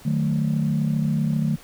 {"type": "chord", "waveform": "sine", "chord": "D# diminished", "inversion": "none", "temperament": "equal with one note detuned", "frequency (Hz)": [152.27, 185, 220], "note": ["D#3", "F#3", "A3"], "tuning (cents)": [-37, 0, 0], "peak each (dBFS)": [-21, -26, -23], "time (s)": [0.05, 1.56], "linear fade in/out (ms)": 10, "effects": ["tanh soft clip ceiling -13 dBFS", "pink hiss -47 dBFS RMS until 1.63 s"]}